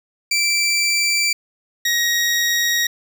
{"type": "tone pair in turn", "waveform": "20% pulse", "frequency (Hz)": [2337, 1888.6], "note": ["D7", "A#6"], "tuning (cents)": [-9, 22], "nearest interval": "major third", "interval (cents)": 369, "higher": "first", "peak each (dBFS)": -11, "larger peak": "neither", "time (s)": [[0.31, 1.33], [1.85, 2.87]], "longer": "neither", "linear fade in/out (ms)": 5, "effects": []}